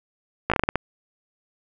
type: slowing click train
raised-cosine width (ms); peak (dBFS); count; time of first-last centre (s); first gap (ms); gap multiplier
0.5; -5; 8; 0.5-0.757; 16; 1.27
effects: none